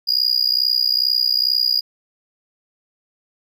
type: tone with amplitude modulation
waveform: triangle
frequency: 4871 Hz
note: D#8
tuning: 38 cents flat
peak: -10 dBFS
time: 0.07-1.81 s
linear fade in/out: 20 ms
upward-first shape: sine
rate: 62.3 Hz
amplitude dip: 95%
effects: none